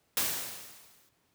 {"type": "noise with exponential decay", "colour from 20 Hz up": "white", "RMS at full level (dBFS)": -27, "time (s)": [0.17, 1.09], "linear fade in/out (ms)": 1, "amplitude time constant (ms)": 200, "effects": ["pink hiss -72 dBFS RMS until 1.34 s", "high-pass 80 Hz 12 dB/octave"]}